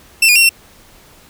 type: tone with pitch steps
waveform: sawtooth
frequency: 2681 / 2442 / 2740 / 2710 Hz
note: E7 / D#7 / F7 / E7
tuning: +29 / -33 / -34 / +47 cents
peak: -4 dBFS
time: 0.22-0.492 s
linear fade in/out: 5 ms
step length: 68 ms
effects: pink hiss -45 dBFS RMS until 1.29 s